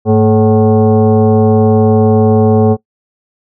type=tone with frequency modulation; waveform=sine; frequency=103.83 Hz; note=G#2; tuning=in tune; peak=-5 dBFS; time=0.05-2.77 s; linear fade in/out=50 ms; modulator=327 Hz; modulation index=1.5; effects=noise-tail reverb RT60 0.1 s tail -21 dB re dry